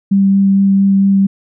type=tone with vibrato; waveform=sine; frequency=196 Hz; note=G3; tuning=in tune; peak=-7 dBFS; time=0.11-1.27 s; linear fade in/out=10 ms; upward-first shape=sine; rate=4.4 Hz; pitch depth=8 cents each way; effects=none